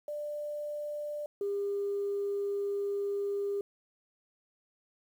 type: tone pair in turn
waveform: sine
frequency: 592 / 402.4 Hz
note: D5 / G4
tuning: +14 / +45 cents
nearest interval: perfect fifth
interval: 669 cents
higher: first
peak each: -34 / -29 dBFS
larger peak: second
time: 0.08-1.26 / 1.41-3.61 s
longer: second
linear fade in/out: 2 ms
effects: tanh soft clip ceiling -25 dBFS + 10-bit